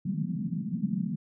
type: band-pass noise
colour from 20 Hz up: pink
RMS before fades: -31 dBFS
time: 0.05-1.16 s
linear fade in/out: 10 ms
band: 160 to 220 Hz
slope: 48 dB/octave
effects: none